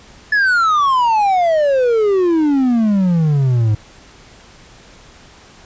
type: exponential sweep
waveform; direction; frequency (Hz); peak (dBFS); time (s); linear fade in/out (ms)
triangle; down; 1734 to 103.83; -9; 0.32-3.75; 5
effects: pink hiss -43 dBFS RMS until 5.65 s + resampled to 16000 Hz

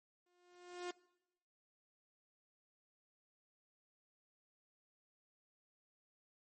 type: tone with exponential growth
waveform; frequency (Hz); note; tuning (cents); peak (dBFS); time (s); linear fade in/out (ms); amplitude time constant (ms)
sawtooth; 355.5; F4; +31; -36; 0.26-0.91; 5; 140
effects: noise-tail reverb RT60 0.9 s tail -22 dB re dry + MP3 32 kbps

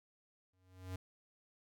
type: tone with exponential growth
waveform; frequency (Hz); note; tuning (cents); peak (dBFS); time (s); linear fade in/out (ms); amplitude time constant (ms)
square; 92.5; F#2; 0; -40; 0.53-0.96; 5; 92
effects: none

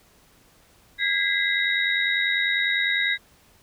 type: tone cluster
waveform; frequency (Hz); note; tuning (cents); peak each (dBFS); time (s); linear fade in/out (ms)
sine; 1634 / 1984 / 2074 / 3803; G#6 / B6 / C7 / A#7; -29 / +7 / -16 / +34; -26; 0.98-3.18; 50
effects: pink hiss -57 dBFS RMS until 3.62 s

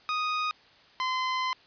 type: tone pair in turn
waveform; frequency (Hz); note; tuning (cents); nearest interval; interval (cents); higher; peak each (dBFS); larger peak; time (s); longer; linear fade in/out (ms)
sawtooth; 1244.5 / 1028.8; D#6 / C6; 0 / -30; minor third; 330; first; -23; neither; 0.09-0.51 / 1-1.53; second; 0
effects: white hiss -57 dBFS RMS until 1.66 s + resampled to 11025 Hz

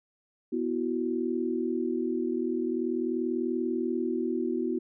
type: chord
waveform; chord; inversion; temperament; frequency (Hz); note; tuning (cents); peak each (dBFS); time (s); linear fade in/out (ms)
sine; B suspended fourth; none; equal; 246.9 / 329.6 / 370; B3 / E4 / F#4; 0 / 0 / 0; -31; 0.52-4.79; 10
effects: none

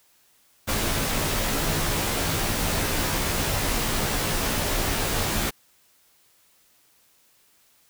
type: noise with comb filter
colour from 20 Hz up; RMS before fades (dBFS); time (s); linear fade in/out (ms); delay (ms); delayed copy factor
pink; -25; 0.67-5.51; 20; 16; -0.7
effects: white hiss -61 dBFS RMS until 7.89 s

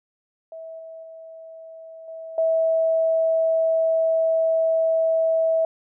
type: tone with level steps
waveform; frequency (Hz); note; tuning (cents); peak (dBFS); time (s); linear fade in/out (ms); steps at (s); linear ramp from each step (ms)
sine; 650; E5; -24; -34 / -36 / -38 / -33 / -17; 0.52-5.65; 2; 0.79 / 1.03 / 2.08 / 2.38; 2
effects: none

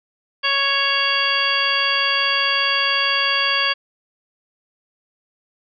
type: harmonic tone with a mistuned harmonic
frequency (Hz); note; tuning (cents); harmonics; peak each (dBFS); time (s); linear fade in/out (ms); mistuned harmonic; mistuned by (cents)
554.4; C#5; 0; 1 / 2 / 3 / 4 / 5 / 6 / 8; -31 / -24 / -23 / -27 / -22 / -23 / -24; 0.43-3.74; 20; 8; +76
effects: none

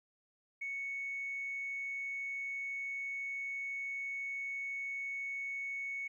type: tone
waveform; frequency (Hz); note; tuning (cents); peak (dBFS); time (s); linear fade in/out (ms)
sine; 2217; C#7; 0; -36; 0.61-6.08; 10
effects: tanh soft clip ceiling -32 dBFS + 13-bit

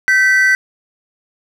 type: tone pair together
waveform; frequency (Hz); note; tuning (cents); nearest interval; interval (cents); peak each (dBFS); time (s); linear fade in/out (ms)
triangle; 1540.4 / 1967; G6 / B6; -31 / -7; major third; 424; -10; 0.08-0.55; 0
effects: none

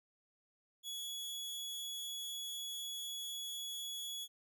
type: tone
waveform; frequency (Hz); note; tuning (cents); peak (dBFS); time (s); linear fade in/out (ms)
sawtooth; 3374; G#7; +27; -38; 0.83-4.28; 50
effects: none

